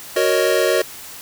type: chord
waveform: square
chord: D# minor seventh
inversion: first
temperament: equal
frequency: 370 / 466.2 / 554.4 / 622.3 Hz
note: F#4 / A#4 / C#5 / D#5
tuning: 0 / 0 / 0 / 0 cents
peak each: -21 dBFS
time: 0.16-0.82 s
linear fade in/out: 5 ms
effects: white hiss -36 dBFS RMS until 1.21 s